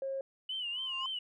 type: tone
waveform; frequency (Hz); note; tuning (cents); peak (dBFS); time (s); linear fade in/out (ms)
sine; 540; C#5; -45; -33; 0.02-0.21; 2
type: tone with vibrato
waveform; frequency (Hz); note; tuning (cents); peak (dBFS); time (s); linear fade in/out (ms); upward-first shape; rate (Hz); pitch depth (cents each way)
sine; 2948; F#7; -7; -34; 0.49-1.19; 5; sine; 3.7; 100
type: tone with exponential growth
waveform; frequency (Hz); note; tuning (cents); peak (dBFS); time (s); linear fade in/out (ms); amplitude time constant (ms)
sine; 1056; C6; +16; -33; 0.64-1.06; 2; 91
effects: tanh soft clip ceiling -27 dBFS